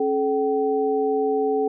sine tone cluster, 272.6 / 430.1 / 766 Hz, C#4 / A4 / G5, -29 / -39 / -40 cents, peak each -27 / -20 / -27 dBFS, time 0-1.68 s, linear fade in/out 5 ms, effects none

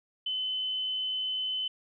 sine tone, 3036 Hz, F#7, 44 cents sharp, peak -29 dBFS, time 0.26-1.68 s, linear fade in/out 5 ms, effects none

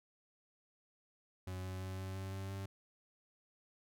40% pulse tone with pitch steps, 92.5 / 93.3 / 94.12 / 94.94 / 95.76 / 96.6 / 97.44 Hz, F#2 / F#2 / F#2 / F#2 / G2 / G2 / G2, 0 / +15 / +30 / +45 / -40 / -25 / -10 cents, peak -40 dBFS, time 1.47-2.66 s, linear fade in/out 5 ms, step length 170 ms, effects none

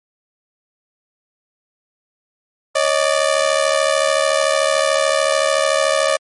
sawtooth ring-modulated tone, 589 Hz, D5, 5 cents sharp, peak -7 dBFS, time 2.75-6.17 s, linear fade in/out 10 ms, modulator 36.8 Hz, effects MP3 48 kbps

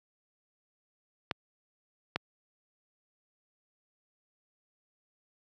clicks, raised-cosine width 0.3 ms, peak -13 dBFS, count 2, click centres 1.312 / 2.16 s, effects high-pass 100 Hz 12 dB/octave

